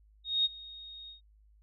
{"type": "tone with ADSR envelope", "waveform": "sine", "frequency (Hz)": 3729, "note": "A#7", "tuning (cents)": 0, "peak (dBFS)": -23, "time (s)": [0.24, 1.21], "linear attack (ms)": 210, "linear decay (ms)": 26, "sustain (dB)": -21, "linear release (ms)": 120, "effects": ["added 52 Hz sine -59 dBFS peak until 1.62 s"]}